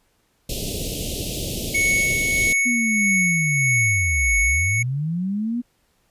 pink band-stop noise, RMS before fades -27 dBFS, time 0.49-2.53 s, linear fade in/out 5 ms, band 630 to 2700 Hz, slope 48 dB/octave
square tone with tremolo, 2215 Hz, C#7, 2 cents flat, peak -17 dBFS, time 1.74-4.83 s, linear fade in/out 10 ms, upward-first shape sine, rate 1.6 Hz, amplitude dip 35%
sine linear two-way sweep, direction down then up, 246.9 to 49 to 246.9 Hz, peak -21 dBFS, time 2.65-5.62 s, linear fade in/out 20 ms, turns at 4.39 s
effects pink hiss -65 dBFS RMS until 6.1 s + resampled to 32000 Hz

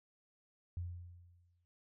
sine tone with exponential decay, 87.6 Hz, F2, 6 cents sharp, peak -36 dBFS, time 0.77-1.65 s, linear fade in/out 0 ms, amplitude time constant 190 ms, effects none

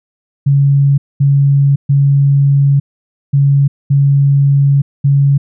sine tone bursts at uneven times, 140 Hz, C#3, 18 cents sharp, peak -6 dBFS, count 6, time 0.46-0.98 / 1.2-1.76 / 1.89-2.8 / 3.33-3.68 / 3.9-4.82 / 5.04-5.38 s, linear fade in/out 10 ms, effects none

